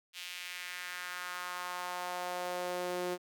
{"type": "tone with high-pass filter sweep", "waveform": "sawtooth", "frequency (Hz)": 179.1, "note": "F3", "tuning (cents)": 44, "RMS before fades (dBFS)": -39, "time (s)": [0.13, 3.18], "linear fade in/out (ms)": 50, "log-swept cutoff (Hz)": [2900, 370], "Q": 2, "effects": []}